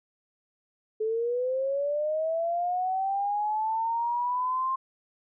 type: linear sweep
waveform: sine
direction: up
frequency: 430.1 to 1061 Hz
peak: -25 dBFS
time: 1-4.76 s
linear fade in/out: 10 ms
effects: none